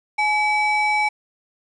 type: ring-modulated tone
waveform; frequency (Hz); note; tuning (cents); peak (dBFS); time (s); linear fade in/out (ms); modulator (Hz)
triangle; 1568; G6; 0; -12; 0.18-1.09; 10; 722
effects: resampled to 24000 Hz + 8-bit